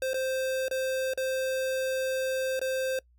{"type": "tone with dropouts", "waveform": "square", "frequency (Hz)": 523.3, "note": "C5", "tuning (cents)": 0, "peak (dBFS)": -28, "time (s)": [0.02, 2.99], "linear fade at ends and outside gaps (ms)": 2, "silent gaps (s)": [[0.134, 0.142], [0.683, 0.711], [1.136, 1.175], [2.594, 2.614]], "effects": ["noise-tail reverb RT60 0.1 s tail -23 dB re dry", "added 60 Hz sine -59 dBFS peak until 3.18 s"]}